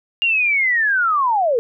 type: linear sweep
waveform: sine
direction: down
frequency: 2823 to 440 Hz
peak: -14 dBFS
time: 0.22-1.59 s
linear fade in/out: 0 ms
effects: none